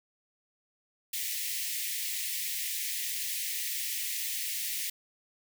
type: high-pass noise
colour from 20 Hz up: white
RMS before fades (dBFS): -34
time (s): 1.13-4.9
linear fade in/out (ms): 5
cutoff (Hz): 1800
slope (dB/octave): 96
effects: none